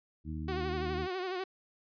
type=harmonic tone; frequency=78 Hz; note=D#2; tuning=5 cents sharp; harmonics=1 / 2 / 3 / 4; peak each=-38 / -41 / -43 / -44 dBFS; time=0.24-1.08 s; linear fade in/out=50 ms
type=tone with vibrato; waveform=sawtooth; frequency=370 Hz; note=F#4; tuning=in tune; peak=-30 dBFS; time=0.48-1.44 s; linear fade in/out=5 ms; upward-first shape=sine; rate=12 Hz; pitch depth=62 cents each way
effects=resampled to 11025 Hz